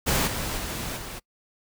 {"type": "noise with level steps", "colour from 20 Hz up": "pink", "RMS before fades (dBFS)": [-23, -30, -32, -37], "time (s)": [0.06, 1.2], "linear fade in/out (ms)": 20, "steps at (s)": [0.26, 0.57, 0.96], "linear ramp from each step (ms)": 20, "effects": ["noise-tail reverb RT60 0.1 s tail -25 dB re dry"]}